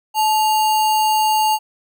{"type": "tone with sample-and-hold", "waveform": "sine", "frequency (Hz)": 865, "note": "A5", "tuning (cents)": -30, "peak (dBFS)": -13, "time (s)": [0.14, 1.59], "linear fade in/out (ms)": 50, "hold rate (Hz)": 3675, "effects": []}